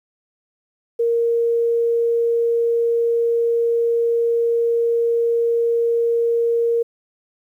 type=tone; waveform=sine; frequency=466.2 Hz; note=A#4; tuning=in tune; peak=-15 dBFS; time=0.99-6.83 s; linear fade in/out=10 ms; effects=9-bit